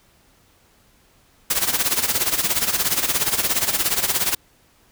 white noise with tremolo, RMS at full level -18 dBFS, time 1.5-4.35 s, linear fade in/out 5 ms, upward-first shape sine, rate 17 Hz, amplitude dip 75%, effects pink hiss -57 dBFS RMS until 4.91 s

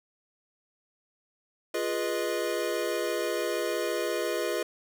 square chord, F half-diminished seventh, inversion none, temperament equal with one note detuned, 349.2 / 415.3 / 490.2 / 622.3 Hz, F4 / Ab4 / Cb5 / Eb5, 0 / 0 / -13 / 0 cents, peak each -34 dBFS, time 1.74-4.63 s, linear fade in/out 5 ms, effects none

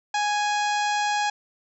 harmonic tone, 830.6 Hz, G#5, in tune, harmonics 1 / 2 / 3 / 4 / 5 / 6 / 7 / 8 / 9, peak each -23 / -29 / -33 / -35 / -37 / -39 / -40 / -41 / -42 dBFS, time 0.14-1.3 s, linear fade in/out 5 ms, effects none

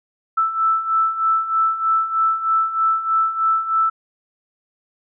sine beating tone pair, 1318.5 / 1321.7 Hz, E6 / E6, 0 / +4 cents, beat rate 3.2 Hz, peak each -22 / -17 dBFS, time 0.37-3.9 s, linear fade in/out 10 ms, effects none

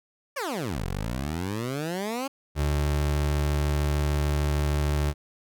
15% pulse exponential two-way sweep, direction down then up, 605 to 42.33 to 281 Hz, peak -22 dBFS, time 0.36-2.28 s, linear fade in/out 10 ms, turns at 0.85 s
30% pulse tone, 73.42 Hz, D2, in tune, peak -20 dBFS, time 2.55-5.14 s, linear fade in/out 50 ms
effects none

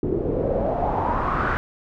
pink noise with low-pass filter sweep, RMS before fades -23 dBFS, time 0.03-1.57 s, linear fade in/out 0 ms, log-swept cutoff 350 to 1500 Hz, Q 4.7, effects none

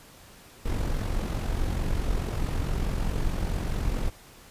brown noise with amplitude modulation, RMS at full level -25 dBFS, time 0.65-4.1 s, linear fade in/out 10 ms, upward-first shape sine, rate 44.7 Hz, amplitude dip 50%, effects pink hiss -51 dBFS RMS until 4.5 s + resampled to 32000 Hz

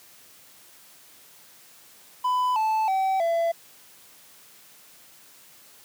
triangle tone with pitch steps, 1000 / 875.6 / 766.7 / 671.3 Hz, B5 / A5 / G5 / E5, +21 / -9 / -39 / +31 cents, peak -19 dBFS, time 2.24-3.52 s, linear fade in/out 10 ms, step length 320 ms, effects white hiss -52 dBFS RMS until 5.84 s + high-pass 100 Hz 12 dB/octave

